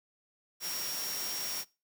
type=tone in noise; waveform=sine; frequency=5588 Hz; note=F8; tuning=in tune; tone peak=-37 dBFS; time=0.6-1.65 s; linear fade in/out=50 ms; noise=white; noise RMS=-38 dBFS; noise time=0.6-1.65 s; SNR=-2 dB; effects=noise-tail reverb RT60 0.3 s tail -23 dB re dry + high-pass 150 Hz 12 dB/octave